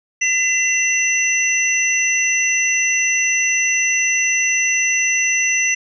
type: tone cluster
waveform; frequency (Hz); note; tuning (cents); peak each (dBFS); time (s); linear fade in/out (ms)
sine; 2024 / 2728 / 5980; B6 / F7 / F#8; +42 / -41 / +17; -19; 0.21-5.75; 10
effects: none